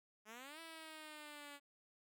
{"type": "exponential two-way sweep", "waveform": "5% pulse", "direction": "up then down", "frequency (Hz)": [207.7, 330, 283.7], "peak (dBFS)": -40, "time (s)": [0.25, 1.6], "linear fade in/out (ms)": 50, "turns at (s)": 0.6, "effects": []}